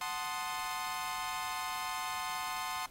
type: chord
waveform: sawtooth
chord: F# diminished seventh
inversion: none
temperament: equal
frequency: 740 / 880 / 1046.5 / 1244.5 Hz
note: F#5 / A5 / C6 / Eb6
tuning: 0 / 0 / 0 / 0 cents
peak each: -38 / -38 / -35 / -39 dBFS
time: 0.01-2.86 s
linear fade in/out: 2 ms
effects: pink hiss -59 dBFS RMS until 2.9 s + AAC 48 kbps